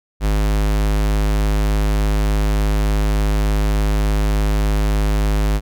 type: tone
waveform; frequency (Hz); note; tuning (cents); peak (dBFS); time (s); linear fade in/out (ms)
square; 51.7; G#1; -7; -15; 0.2-5.61; 50
effects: none